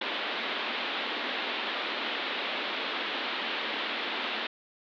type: band-pass noise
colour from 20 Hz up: white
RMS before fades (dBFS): -33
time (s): 0.01-4.47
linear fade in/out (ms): 5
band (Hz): 220 to 3800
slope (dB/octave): 48
effects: none